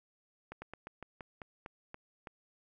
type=slowing click train; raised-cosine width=0.5 ms; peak=-29 dBFS; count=10; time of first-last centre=0.52-2.272 s; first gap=100 ms; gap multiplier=1.16; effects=none